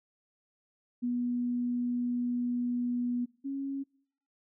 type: tone pair in turn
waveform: sine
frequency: 243.7 / 274.5 Hz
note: B3 / C#4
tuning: -23 / -17 cents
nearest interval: major second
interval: 206 cents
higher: second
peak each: -28 / -32 dBFS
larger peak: first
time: 1.02-3.26 / 3.44-3.84 s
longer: first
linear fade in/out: 20 ms
effects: noise-tail reverb RT60 0.6 s tail -24 dB re dry